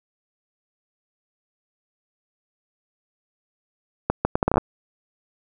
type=accelerating click train; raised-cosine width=1 ms; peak=-4 dBFS; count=10; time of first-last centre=4.1-4.58 s; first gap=150 ms; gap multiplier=0.7; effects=none